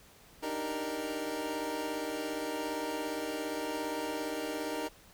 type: chord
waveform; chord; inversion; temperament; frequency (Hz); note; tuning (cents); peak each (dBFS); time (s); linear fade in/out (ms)
25% pulse; Eb major seventh; third; equal; 293.7 / 311.1 / 392 / 466.2; D4 / Eb4 / G4 / Bb4; 0 / 0 / 0 / 0; -38 / -34 / -39 / -35; 0.42-4.89; 20
effects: pink hiss -58 dBFS RMS until 5.13 s